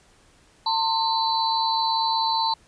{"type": "tone cluster", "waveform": "sine", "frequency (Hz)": [902, 1047, 4041, 4479], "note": ["A5", "C6", "B7", "C#8"], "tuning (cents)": [43, 1, 39, 17], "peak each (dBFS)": [-22, -31, -26, -31], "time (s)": [0.66, 2.54], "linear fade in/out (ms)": 5, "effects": ["pink hiss -57 dBFS RMS until 2.67 s", "resampled to 22050 Hz"]}